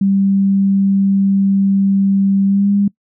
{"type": "tone with pitch glide", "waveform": "sine", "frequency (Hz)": [196, 201.3], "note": ["G3", "G3"], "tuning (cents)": [0, 46], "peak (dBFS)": -10, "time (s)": [0.01, 2.88], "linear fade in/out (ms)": 5, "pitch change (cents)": 46, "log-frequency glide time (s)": [2.46, 2.7], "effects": ["noise-tail reverb RT60 0.1 s tail -23 dB re dry"]}